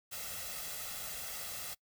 white noise with comb filter, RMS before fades -42 dBFS, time 0.11-1.75 s, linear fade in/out 20 ms, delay 1.5 ms, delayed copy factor +0.65, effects noise-tail reverb RT60 0.1 s tail -23 dB re dry

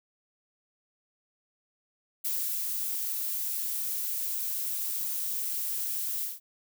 violet noise with ADSR envelope, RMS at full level -30 dBFS, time 2.24-6.4 s, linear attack 14 ms, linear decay 370 ms, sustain -2 dB, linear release 170 ms, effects none

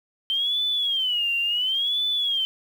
sine tone with vibrato, 3113 Hz, G7, 13 cents flat, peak -21 dBFS, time 0.3-2.45 s, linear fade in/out 0 ms, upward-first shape sine, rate 0.71 Hz, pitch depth 200 cents each way, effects 8-bit

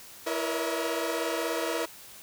sawtooth tone cluster, 332.7 / 469.6 / 486.3 / 564 / 641 Hz, E4 / A#4 / B4 / C#5 / E5, +16 / +13 / -27 / +30 / -49 cents, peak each -30 / -30 / -33 / -33 / -30 dBFS, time 0.26-1.86 s, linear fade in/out 10 ms, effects white hiss -48 dBFS RMS until 2.22 s

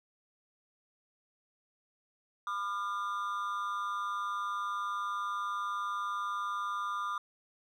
triangle tone with amplitude modulation, 1200 Hz, D6, 37 cents sharp, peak -27 dBFS, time 2.47-7.18 s, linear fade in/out 2 ms, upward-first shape sine, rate 200 Hz, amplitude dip 85%, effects none

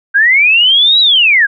sine linear two-way sweep, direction up then down, 1555 to 3951 to 1555 Hz, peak -5 dBFS, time 0.14-1.47 s, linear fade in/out 20 ms, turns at 1 s, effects none

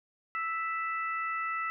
harmonic tone, 659.3 Hz, E5, in tune, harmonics 2 / 3 / 4, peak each -32 / -36 / -42 dBFS, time 0.35-1.7 s, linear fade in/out 0 ms, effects none

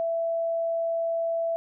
sine tone, 665 Hz, E5, 15 cents sharp, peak -24 dBFS, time 0-1.56 s, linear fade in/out 0 ms, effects none

